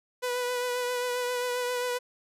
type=tone with vibrato; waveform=sawtooth; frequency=493.9 Hz; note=B4; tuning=in tune; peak=-24 dBFS; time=0.22-1.99 s; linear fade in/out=20 ms; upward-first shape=triangle; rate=7.5 Hz; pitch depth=26 cents each way; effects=resampled to 32000 Hz